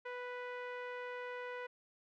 sawtooth tone with low-pass filter, 493.9 Hz, B4, in tune, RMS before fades -44 dBFS, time 0.05-1.67 s, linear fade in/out 10 ms, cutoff 2000 Hz, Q 1.9, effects none

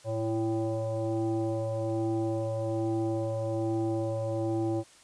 sine tone with frequency modulation, 112.1 Hz, A2, 33 cents sharp, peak -27 dBFS, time 0.04-4.84 s, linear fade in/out 50 ms, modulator 223 Hz, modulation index 2.4, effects white hiss -56 dBFS RMS until 5.03 s + resampled to 22050 Hz

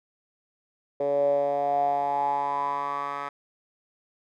10% pulse tone with band-pass filter sweep, 142.1 Hz, C#3, 43 cents sharp, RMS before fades -26 dBFS, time 1-3.29 s, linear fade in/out 5 ms, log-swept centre 510 to 1300 Hz, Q 8.3, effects none

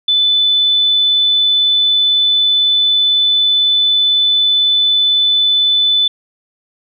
sine tone, 3502 Hz, A7, 9 cents flat, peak -9 dBFS, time 0.08-6.08 s, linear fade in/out 5 ms, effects none

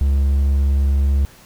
triangle tone, 69.3 Hz, C#2, in tune, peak -11 dBFS, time 0.01-1.25 s, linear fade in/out 0 ms, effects pink hiss -46 dBFS RMS until 1.45 s

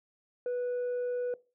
sine tone, 491.7 Hz, B4, 8 cents flat, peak -27 dBFS, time 0.46-1.34 s, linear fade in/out 2 ms, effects noise-tail reverb RT60 0.3 s tail -21 dB re dry + tanh soft clip ceiling -29 dBFS

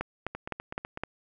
two click trains, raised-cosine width 0.5 ms, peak -16 / -21 dBFS, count 5 / 6, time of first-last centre 0.01-1.036 / 0.35-0.974 s, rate 3.9 / 8.01 Hz, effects none

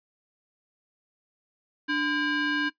square ring-modulated tone, 656 Hz, E5, 9 cents flat, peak -22 dBFS, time 1.88-2.7 s, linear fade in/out 20 ms, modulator 950 Hz, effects noise-tail reverb RT60 0.1 s tail -17 dB re dry + resampled to 11025 Hz

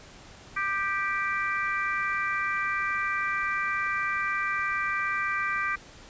harmonic tone with a mistuned harmonic, 391.3 Hz, G4, 3 cents flat, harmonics 3 / 4 / 5 / 6, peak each -30 / -31 / -32 / -33 dBFS, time 0.56-5.76 s, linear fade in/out 10 ms, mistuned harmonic 3, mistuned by +26 cents, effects pink hiss -49 dBFS RMS until 6.09 s + resampled to 16000 Hz

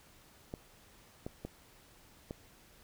clicks, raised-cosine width 2 ms, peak -26 dBFS, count 4, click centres 0.539 / 1.265 / 1.45 / 2.309 s, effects pink hiss -61 dBFS RMS until 2.83 s

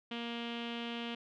sawtooth tone with low-pass filter, 234.9 Hz, A#3, 13 cents sharp, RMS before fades -40 dBFS, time 0.11-1.15 s, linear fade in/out 5 ms, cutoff 3100 Hz, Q 5.2, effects none

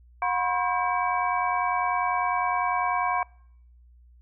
sine tone cluster, 724 / 983 / 1073 / 1598 / 2286 Hz, F#5 / B5 / C6 / G6 / D7, -38 / -8 / +43 / +33 / -47 cents, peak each -27 / -29 / -27 / -36 / -33 dBFS, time 0.22-3.23 s, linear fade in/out 2 ms, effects noise-tail reverb RT60 0.7 s tail -26 dB re dry + added 60 Hz sine -51 dBFS peak until 4.21 s

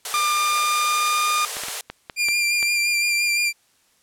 white high-pass noise, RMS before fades -28 dBFS, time 0.05-1.81 s, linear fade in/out 2 ms, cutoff 400 Hz, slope 96 dB/octave
sawtooth tone with pitch glide, 1198 to 1214 Hz, D6 to D#6, +34 to -43 cents, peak -15 dBFS, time 0.14-1.45 s, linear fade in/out 0 ms, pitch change +23 cents, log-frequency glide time 0.31-1.3 s
clicks, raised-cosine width 0.3 ms, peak -15 dBFS, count 7, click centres 1.568 / 1.636 / 1.684 / 1.9 / 2.098 / 2.286 / 2.628 s
sawtooth tone with vibrato, 2385 Hz, D7, 26 cents sharp, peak -15 dBFS, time 2.16-3.53 s, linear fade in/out 50 ms, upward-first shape sine, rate 5.8 Hz, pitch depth 21 cents each way
effects white hiss -61 dBFS RMS until 4.02 s + low-pass 11000 Hz 12 dB/octave

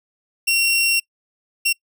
sawtooth tone bursts at uneven times, 2737 Hz, F7, 36 cents flat, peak -12 dBFS, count 2, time 0.47-1 / 1.65-1.73 s, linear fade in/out 10 ms, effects noise-tail reverb RT60 0.1 s tail -24 dB re dry

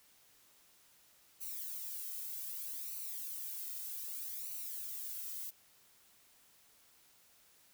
violet noise with flanger, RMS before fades -43 dBFS, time 1.4-5.51 s, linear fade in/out 20 ms, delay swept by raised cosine 0.58 to 1.78 ms, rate 0.64 Hz, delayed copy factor -0.8, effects white hiss -66 dBFS RMS until 7.73 s

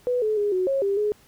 sine tone with pitch steps, 494.6 / 430.5 / 411.9 / 369.3 / 544 / 397.2 / 419.3 Hz, B4 / A4 / G#4 / F#4 / C#5 / G4 / G#4, +3 / -38 / -14 / -3 / -33 / +23 / +17 cents, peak -20 dBFS, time 0.07-1.12 s, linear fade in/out 0 ms, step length 150 ms, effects pink hiss -56 dBFS RMS until 1.27 s

